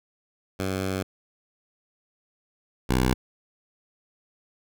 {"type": "tone pair in turn", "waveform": "10% pulse", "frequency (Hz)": [95, 63.4], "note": ["F#2", "B1"], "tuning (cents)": [46, 46], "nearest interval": "perfect fifth", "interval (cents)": 700, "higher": "first", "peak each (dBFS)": [-18, -12], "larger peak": "second", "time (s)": [[0.59, 1.03], [2.89, 3.14]], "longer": "first", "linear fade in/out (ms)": 10, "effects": []}